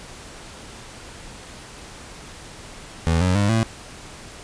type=tone with pitch steps; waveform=25% pulse; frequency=82.41 / 91.44 / 101.46 / 112.58 Hz; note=E2 / F#2 / G#2 / A2; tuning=0 / -20 / -40 / +40 cents; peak=-13 dBFS; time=3.07-3.63 s; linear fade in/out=0 ms; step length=140 ms; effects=pink hiss -40 dBFS RMS until 4.43 s + resampled to 22050 Hz